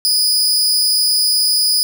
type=tone with amplitude modulation; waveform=sawtooth; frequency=4969 Hz; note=D#8; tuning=3 cents flat; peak=-6 dBFS; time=0.05-1.83 s; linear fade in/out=0 ms; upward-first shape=sine; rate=252 Hz; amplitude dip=75%; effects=none